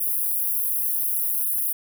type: high-pass noise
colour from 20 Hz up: white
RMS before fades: -24 dBFS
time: 0-1.73 s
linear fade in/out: 10 ms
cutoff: 10000 Hz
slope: 96 dB/octave
effects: none